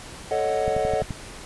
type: chord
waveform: triangle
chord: D# half-diminished seventh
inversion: second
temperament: equal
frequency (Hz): 440 / 554.4 / 622.3 / 740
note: A4 / C#5 / D#5 / F#5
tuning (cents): 0 / 0 / 0 / 0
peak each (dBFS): -25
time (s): 0.31-1.02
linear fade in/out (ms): 2
type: click train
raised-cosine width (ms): 5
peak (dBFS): -17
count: 6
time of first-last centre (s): 0.68-1.107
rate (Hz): 11.7
effects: pink hiss -40 dBFS RMS until 1.45 s + resampled to 24000 Hz